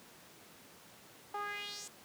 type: tone with band-pass filter sweep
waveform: sawtooth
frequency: 410 Hz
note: G#4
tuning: 22 cents flat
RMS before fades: -42 dBFS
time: 1.34-1.88 s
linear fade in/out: 5 ms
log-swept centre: 900 to 8100 Hz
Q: 3.3
effects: pink hiss -57 dBFS RMS until 2.04 s + high-pass 150 Hz 12 dB/octave